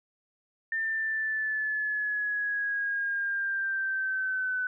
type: linear sweep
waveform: sine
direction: down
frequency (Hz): 1800 to 1500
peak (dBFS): -27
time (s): 0.72-4.67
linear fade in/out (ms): 2
effects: none

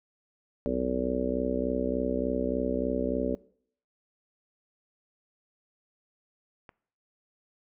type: harmonic tone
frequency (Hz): 63.4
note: B1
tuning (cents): +46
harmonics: 1 / 3 / 4 / 5 / 6 / 7 / 8 / 9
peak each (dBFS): -38 / -37 / -31 / -37 / -36 / -32 / -40 / -33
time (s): 0.66-3.35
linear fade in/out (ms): 0
type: click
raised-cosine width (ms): 0.5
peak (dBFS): -31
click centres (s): 6.692
effects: noise-tail reverb RT60 0.6 s tail -22 dB re dry

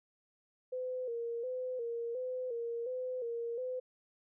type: tone with vibrato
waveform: sine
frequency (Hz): 487.1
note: B4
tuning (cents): -24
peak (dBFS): -35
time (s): 0.72-3.8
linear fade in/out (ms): 10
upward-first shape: square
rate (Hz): 1.4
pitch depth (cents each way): 72
effects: none

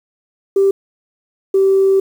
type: tone pair in turn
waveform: sine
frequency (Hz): 392 / 387.3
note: G4 / G4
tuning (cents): 0 / -21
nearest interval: unison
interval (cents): 21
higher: first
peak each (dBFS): -8 / -8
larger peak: neither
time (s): 0.56-0.71 / 1.54-2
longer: second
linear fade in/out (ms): 5
effects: tanh soft clip ceiling -4 dBFS + 7-bit

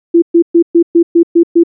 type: tone bursts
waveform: sine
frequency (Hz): 338.8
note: E4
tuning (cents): +48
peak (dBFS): -3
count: 8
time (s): 0.14-1.636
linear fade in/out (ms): 10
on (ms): 82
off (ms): 120
effects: none

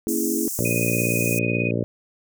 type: chord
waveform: sine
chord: A# half-diminished seventh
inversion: none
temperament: equal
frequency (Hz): 233.1 / 277.2 / 329.6 / 415.3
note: A#3 / C#4 / E4 / G#4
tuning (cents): 0 / 0 / 0 / 0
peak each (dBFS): -27 / -28 / -25 / -29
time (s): 0.07-0.48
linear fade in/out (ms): 0
type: high-pass noise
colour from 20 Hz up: pink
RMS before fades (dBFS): -29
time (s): 0.08-1.39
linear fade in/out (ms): 5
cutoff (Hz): 6100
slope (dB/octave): 48
type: harmonic tone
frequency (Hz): 58.27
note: A#1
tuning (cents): 0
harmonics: 2 / 3 / 4 / 5 / 6 / 7 / 8 / 9 / 10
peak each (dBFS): -26 / -28 / -29 / -30 / -31 / -31 / -32 / -33 / -33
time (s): 0.59-1.84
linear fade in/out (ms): 0
type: tone with tremolo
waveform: sine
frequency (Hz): 2489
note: D#7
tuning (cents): 0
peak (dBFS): -22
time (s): 0.65-1.71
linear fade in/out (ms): 2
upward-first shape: triangle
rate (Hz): 18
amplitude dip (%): 75
effects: none

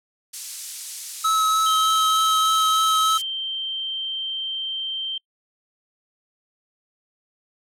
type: high-pass noise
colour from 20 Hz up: pink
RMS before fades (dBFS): -32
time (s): 0.33-3.22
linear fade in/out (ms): 10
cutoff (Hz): 6300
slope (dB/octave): 12
type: tone with vibrato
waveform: square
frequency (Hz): 1291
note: E6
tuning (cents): -37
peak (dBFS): -18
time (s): 1.24-3.18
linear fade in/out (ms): 10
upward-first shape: triangle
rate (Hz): 3.3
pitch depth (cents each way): 12
type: tone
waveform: sine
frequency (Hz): 3136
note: G7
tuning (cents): 0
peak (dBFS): -25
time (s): 1.66-5.18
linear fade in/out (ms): 5
effects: noise-tail reverb RT60 0.1 s tail -26 dB re dry + low-pass 11000 Hz 12 dB/octave

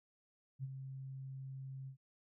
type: tone with ADSR envelope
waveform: sine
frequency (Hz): 133.7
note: C3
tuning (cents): +38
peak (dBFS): -37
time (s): 0.59-1.97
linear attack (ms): 46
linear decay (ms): 33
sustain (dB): -7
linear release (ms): 95
effects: none

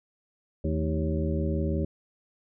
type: harmonic tone with a mistuned harmonic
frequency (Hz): 78.9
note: D#2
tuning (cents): +25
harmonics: 1 / 2 / 3 / 4 / 5 / 7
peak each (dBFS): -28 / -31 / -33 / -34 / -35 / -36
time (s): 0.64-1.85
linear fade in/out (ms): 5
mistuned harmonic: 3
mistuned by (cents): -100
effects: none

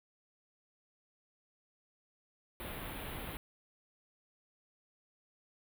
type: band-stop noise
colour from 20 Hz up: pink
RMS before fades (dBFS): -43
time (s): 2.6-3.37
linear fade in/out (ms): 0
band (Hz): 3700 to 10000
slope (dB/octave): 48
effects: none

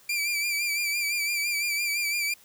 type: tone with vibrato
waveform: sawtooth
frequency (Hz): 2349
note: D7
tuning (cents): 0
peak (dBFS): -22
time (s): 0.09-2.34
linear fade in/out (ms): 5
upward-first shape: sine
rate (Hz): 5.9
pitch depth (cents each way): 48
effects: white hiss -56 dBFS RMS until 2.44 s

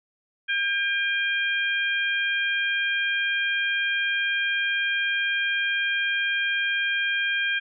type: harmonic tone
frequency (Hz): 802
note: G5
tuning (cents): +39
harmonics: 2 / 3 / 4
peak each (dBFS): -24 / -28 / -30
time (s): 0.48-7.6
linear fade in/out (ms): 20
effects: none

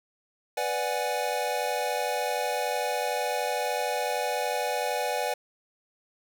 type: chord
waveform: square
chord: G# half-diminished seventh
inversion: first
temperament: equal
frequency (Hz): 493.9 / 587.3 / 740 / 830.6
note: B4 / D5 / F#5 / G#5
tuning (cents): 0 / 0 / 0 / 0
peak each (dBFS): -33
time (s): 0.57-5.34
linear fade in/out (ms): 5
effects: none

